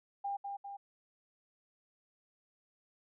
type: tone with echo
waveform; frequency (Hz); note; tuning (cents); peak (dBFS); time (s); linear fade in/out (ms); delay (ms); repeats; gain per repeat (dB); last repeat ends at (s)
sine; 800; G5; +35; -34; 0.24-0.37; 10; 200; 2; -4; 0.77
effects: none